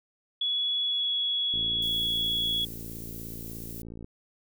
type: tone with pitch glide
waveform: sine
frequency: 3383 to 3362 Hz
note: G#7 to G#7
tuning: +31 to +20 cents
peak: -25 dBFS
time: 0.41-2.65 s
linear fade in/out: 5 ms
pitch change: -11 cents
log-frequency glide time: 0.85-1.13 s
type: click train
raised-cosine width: 3 ms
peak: -29 dBFS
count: 143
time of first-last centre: 1.54-4.044 s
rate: 56.7 Hz
type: noise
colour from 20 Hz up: violet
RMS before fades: -43 dBFS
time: 1.82-3.82 s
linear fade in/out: 2 ms
effects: none